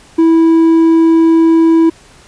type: tone with hard clipping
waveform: sine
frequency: 327.5 Hz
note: E4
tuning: 11 cents flat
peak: -6 dBFS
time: 0.18-1.9 s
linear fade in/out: 10 ms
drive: 3 dB
effects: pink hiss -42 dBFS RMS until 2.27 s + resampled to 22050 Hz